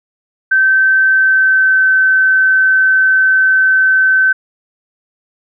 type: tone with pitch glide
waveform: sine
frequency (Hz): 1546 to 1533.5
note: G6 to G6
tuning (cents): -24 to -38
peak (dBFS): -7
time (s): 0.51-4.33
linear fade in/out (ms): 10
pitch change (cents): -14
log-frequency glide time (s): 1.09-1.86
effects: none